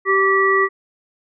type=harmonic tone; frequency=388.1 Hz; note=G4; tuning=17 cents flat; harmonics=1 / 3 / 5; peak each=-17 / -17 / -17 dBFS; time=0.05-0.69 s; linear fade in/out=50 ms; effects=none